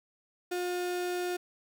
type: tone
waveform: 35% pulse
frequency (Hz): 357.2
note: F4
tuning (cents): +39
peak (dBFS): -29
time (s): 0.51-1.37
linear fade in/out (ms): 10
effects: none